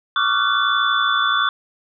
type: tone cluster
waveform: sine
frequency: 1125 / 1186 / 1389 / 1501 / 3480 Hz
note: C#6 / D6 / F6 / F#6 / A7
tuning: +25 / +17 / -10 / +24 / -20 cents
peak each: -22 dBFS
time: 0.16-1.49 s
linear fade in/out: 2 ms
effects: none